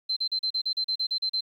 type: tone bursts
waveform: sine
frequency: 4100 Hz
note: C8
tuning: 36 cents flat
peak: -24 dBFS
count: 12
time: 0.09-1.409 s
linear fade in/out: 10 ms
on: 76 ms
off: 37 ms
effects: 10-bit